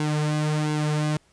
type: tone with flanger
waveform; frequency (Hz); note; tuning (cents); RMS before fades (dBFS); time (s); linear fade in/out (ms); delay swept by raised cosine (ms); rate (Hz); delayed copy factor
sawtooth; 151.7; D#3; -44; -24; 0-1.17; 2; 1.6 to 4.4; 1.4; -0.65
effects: pink hiss -61 dBFS RMS until 1.32 s + resampled to 22050 Hz